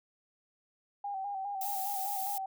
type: tone with vibrato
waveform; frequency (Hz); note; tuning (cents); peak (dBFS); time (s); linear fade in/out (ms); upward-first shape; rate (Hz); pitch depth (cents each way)
sine; 789; G5; +11; -34; 1.04-2.46; 5; square; 4.9; 45
type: noise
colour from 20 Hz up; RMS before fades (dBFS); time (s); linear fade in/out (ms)
violet; -38; 1.61-2.38; 2
effects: none